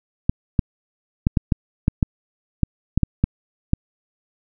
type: clicks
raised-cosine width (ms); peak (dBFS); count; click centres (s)
5; -3; 12; 0.295 / 0.592 / 1.269 / 1.372 / 1.522 / 1.881 / 2.028 / 2.633 / 2.976 / 3.033 / 3.24 / 3.734
effects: none